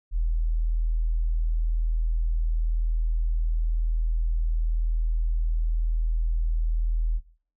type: tone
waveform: sine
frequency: 40.49 Hz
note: E1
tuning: 30 cents flat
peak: -21 dBFS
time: 0.11-7.21 s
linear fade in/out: 50 ms
effects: noise-tail reverb RT60 0.5 s tail -19 dB re dry

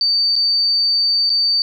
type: tone with dropouts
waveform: sine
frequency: 4594 Hz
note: D8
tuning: 39 cents flat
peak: -13 dBFS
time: 0.01-1.62 s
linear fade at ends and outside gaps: 1 ms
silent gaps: 0.356-0.362 / 1.295-1.301 s
effects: 8-bit

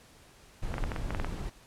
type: noise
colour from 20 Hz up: brown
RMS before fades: -34 dBFS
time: 0.62-1.5 s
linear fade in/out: 10 ms
type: clicks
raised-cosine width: 0.5 ms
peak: -19 dBFS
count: 9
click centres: 0.741 / 0.782 / 0.839 / 0.918 / 0.962 / 1.106 / 1.148 / 1.199 / 1.246 s
effects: pink hiss -57 dBFS RMS until 1.66 s + low-pass 11000 Hz 12 dB/octave

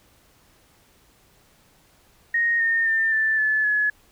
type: tone with pitch steps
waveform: sine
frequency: 1864.7 / 1830.5 / 1797 / 1764.1 / 1731.8 / 1700.1 Hz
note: A#6 / A#6 / A6 / A6 / A6 / G#6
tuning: 0 / -32 / +36 / +4 / -28 / +40 cents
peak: -18 dBFS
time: 2.34-3.9 s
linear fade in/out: 5 ms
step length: 260 ms
effects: pink hiss -58 dBFS RMS until 4.11 s

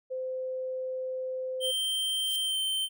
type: tone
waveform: sine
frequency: 516 Hz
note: C5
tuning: 24 cents flat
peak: -31 dBFS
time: 0.1-1.72 s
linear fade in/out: 20 ms
type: tone with pitch glide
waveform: square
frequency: 3136 to 3107 Hz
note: G7 to G7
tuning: 0 to -16 cents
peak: -28 dBFS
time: 1.6-2.89 s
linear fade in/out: 50 ms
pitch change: -16 cents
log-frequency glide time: 2.41-2.57 s
type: noise with exponential growth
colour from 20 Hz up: violet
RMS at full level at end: -37 dBFS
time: 2.07-2.36 s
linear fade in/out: 0 ms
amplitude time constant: 62 ms
effects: none

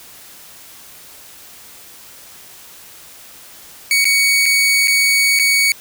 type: tone with dropouts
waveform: sawtooth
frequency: 2239 Hz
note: C#7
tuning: 17 cents sharp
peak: -8 dBFS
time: 3.91-5.72 s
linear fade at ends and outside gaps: 1 ms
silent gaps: 4.044-4.053 / 4.457-4.461 / 4.874-4.88 / 5.39-5.396 s
effects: white hiss -40 dBFS RMS until 5.8 s

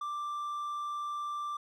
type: tone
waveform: triangle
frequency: 1178 Hz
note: D6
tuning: 5 cents sharp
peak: -32 dBFS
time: 0.01-1.57 s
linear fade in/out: 5 ms
effects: none

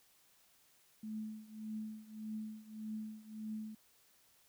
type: tone with tremolo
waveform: sine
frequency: 216.5 Hz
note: A3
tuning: 28 cents flat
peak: -38 dBFS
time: 1.03-3.75 s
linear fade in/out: 5 ms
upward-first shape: triangle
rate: 1.7 Hz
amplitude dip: 90%
effects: white hiss -69 dBFS RMS until 4.48 s

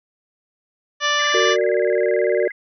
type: harmonic tone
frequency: 587.3 Hz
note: D5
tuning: in tune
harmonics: 1 / 2 / 3 / 4 / 5 / 6 / 7 / 8 / 9 / 10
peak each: -27 / -22 / -21 / -30 / -24 / -27 / -35 / -36 / -34 / -30 dBFS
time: 1-1.57 s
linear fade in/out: 50 ms
type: tone with vibrato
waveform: sine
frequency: 1834 Hz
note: A#6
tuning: 29 cents flat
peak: -29 dBFS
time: 1.19-2.52 s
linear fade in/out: 5 ms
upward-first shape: square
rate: 19 Hz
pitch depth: 190 cents each way
type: chord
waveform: sine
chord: Gb augmented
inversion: none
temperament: equal with one note detuned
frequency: 370 / 459.2 / 587.3 Hz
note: Gb4 / Bb4 / D5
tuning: 0 / -26 / 0 cents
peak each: -20 dBFS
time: 1.34-2.48 s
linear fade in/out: 5 ms
effects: none

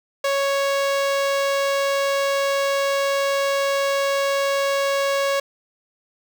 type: tone with notch filter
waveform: sawtooth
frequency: 554.4 Hz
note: C#5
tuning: in tune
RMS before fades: -21 dBFS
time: 0.24-5.4 s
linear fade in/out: 5 ms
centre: 11000 Hz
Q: 1.2
effects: none

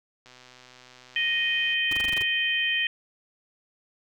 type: click train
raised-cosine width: 0.2 ms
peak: -32 dBFS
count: 187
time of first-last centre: 0.26-1.736 s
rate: 126 Hz
type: harmonic tone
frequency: 622.3 Hz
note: D#5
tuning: in tune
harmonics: 3 / 4 / 5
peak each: -27 / -27 / -27 dBFS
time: 1.16-2.87 s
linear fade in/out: 2 ms
type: noise bursts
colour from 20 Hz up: pink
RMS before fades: -35 dBFS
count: 8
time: 1.91-2.225 s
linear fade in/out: 5 ms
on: 21 ms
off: 21 ms
effects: none

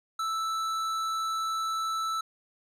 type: tone with tanh clipping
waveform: sine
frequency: 1318.5 Hz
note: E6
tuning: in tune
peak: -30 dBFS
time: 0.19-2.21 s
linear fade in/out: 5 ms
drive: 14 dB
effects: none

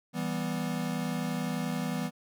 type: chord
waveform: square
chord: E minor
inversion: none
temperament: equal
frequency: 164.81 / 196 / 246.9 Hz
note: E3 / G3 / B3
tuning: 0 / 0 / 0 cents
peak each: -35 / -36 / -35 dBFS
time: 0.13-2.11 s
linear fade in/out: 50 ms
effects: none

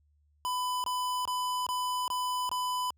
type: tone bursts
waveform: square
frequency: 1000 Hz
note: B5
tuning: 21 cents sharp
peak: -30 dBFS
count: 6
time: 0.45-2.905 s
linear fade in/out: 0 ms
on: 390 ms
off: 23 ms
effects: added 74 Hz sine -65 dBFS peak until 2.97 s

